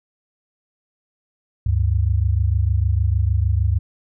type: tone pair together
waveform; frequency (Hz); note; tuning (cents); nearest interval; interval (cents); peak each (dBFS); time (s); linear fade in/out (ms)
sine; 72.53 / 99.1; D2 / G2; -21 / +19; perfect fourth; 540; -18; 1.66-3.79; 5
effects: none